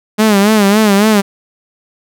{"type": "tone with vibrato", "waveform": "sawtooth", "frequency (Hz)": 207.7, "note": "G#3", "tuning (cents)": 0, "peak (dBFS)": -3, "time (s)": [0.18, 1.22], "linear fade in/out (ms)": 20, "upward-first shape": "sine", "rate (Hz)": 3.6, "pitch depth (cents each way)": 100, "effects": []}